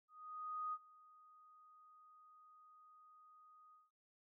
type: tone with ADSR envelope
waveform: sine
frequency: 1244.5 Hz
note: D#6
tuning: in tune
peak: -39 dBFS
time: 0.08-3.91 s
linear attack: 650 ms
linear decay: 48 ms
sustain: -23 dB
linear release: 180 ms
effects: none